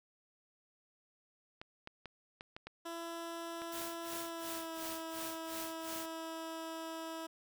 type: clicks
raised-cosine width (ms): 0.3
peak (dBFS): -30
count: 9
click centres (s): 1.615 / 1.874 / 2.057 / 2.409 / 2.565 / 2.67 / 3.619 / 3.818 / 4.133
type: tone with pitch glide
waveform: 15% pulse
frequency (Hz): 335.3 to 325.2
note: E4 to E4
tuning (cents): +30 to -23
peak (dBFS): -35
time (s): 2.85-7.27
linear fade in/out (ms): 10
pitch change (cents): -53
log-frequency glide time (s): 4.21-4.78
type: noise with tremolo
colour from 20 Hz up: white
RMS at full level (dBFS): -44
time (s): 3.72-6.06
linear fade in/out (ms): 2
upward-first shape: sine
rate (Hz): 2.8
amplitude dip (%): 95
effects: none

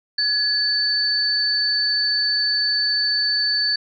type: tone pair together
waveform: sine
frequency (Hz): 1691 / 4514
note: G#6 / C#8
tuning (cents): +31 / +31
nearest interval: octave + perfect fourth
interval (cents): 1700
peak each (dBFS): -25 / -18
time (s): 0.18-3.76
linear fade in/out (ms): 5
effects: none

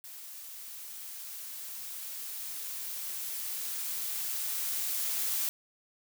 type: noise with level ramp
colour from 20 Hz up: blue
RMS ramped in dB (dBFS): -46 to -31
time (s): 0.04-5.49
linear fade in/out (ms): 0
effects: none

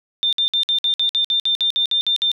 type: tone bursts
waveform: sine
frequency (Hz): 3596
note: A7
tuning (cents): +37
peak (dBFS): -15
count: 14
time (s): 0.23-2.316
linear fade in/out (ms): 0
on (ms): 97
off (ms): 56
effects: none

